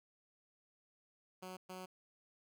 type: tone bursts at uneven times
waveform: 10% pulse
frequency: 185 Hz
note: F#3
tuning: in tune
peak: -38 dBFS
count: 2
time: 1.42-1.57 / 1.69-1.86 s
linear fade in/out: 10 ms
effects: none